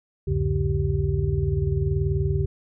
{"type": "tone cluster", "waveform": "sine", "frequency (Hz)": [64.7, 85.3, 105.9, 143.7, 389.3], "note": ["C2", "F2", "G#2", "D3", "G4"], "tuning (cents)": [-19, -40, 34, -37, -12], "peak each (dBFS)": [-28, -25, -30, -25, -29], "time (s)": [0.27, 2.46], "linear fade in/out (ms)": 10, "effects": []}